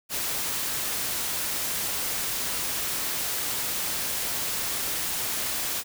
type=noise; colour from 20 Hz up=white; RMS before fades=-29 dBFS; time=0.09-5.84 s; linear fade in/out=50 ms; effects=none